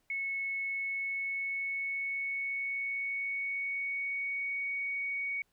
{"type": "tone with pitch glide", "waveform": "sine", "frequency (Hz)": [2199, 2237], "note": ["C#7", "C#7"], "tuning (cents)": [-14, 15], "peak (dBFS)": -32, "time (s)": [0.1, 5.42], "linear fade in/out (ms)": 2, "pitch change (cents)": 29, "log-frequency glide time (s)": [0.62, 4.68], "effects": ["pink hiss -75 dBFS RMS until 5.52 s"]}